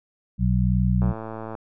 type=harmonic tone; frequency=61.74 Hz; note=B1; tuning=in tune; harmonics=1 / 2 / 3; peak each=-22 / -22 / -22 dBFS; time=0.38-1.14 s; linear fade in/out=50 ms
type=click train; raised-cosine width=1 ms; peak=-20 dBFS; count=60; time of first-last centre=1.02-1.552 s; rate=111 Hz
effects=none